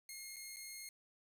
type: tone with dropouts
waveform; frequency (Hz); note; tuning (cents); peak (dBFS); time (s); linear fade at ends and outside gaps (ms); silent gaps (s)
10% pulse; 2144; C7; +42; -38; 0.09-0.89; 2; 0.361-0.365 / 0.562-0.567
effects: 11-bit